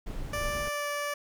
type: noise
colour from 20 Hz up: brown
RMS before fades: -36 dBFS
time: 0.06-0.69 s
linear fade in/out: 10 ms
type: tone with pitch glide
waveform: 15% pulse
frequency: 587.3 to 581.2 Hz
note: D5 to D5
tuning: 0 to -18 cents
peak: -24 dBFS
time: 0.33-1.14 s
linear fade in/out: 5 ms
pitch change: -18 cents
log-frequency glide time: 0.68-0.88 s
effects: none